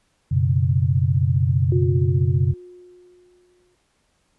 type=chord; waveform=sine; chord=F# suspended fourth; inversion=none; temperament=equal; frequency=92.5 / 123.47 / 138.59 Hz; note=F#2 / B2 / C#3; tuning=0 / 0 / 0 cents; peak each=-20 / -20 / -20 dBFS; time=0.31-2.54 s; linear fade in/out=10 ms
type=tone with exponential decay; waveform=sine; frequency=358.8 Hz; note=F4; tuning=47 cents sharp; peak=-21 dBFS; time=1.72-3.75 s; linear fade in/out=2 ms; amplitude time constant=440 ms
effects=pink hiss -66 dBFS RMS until 4.38 s + resampled to 24000 Hz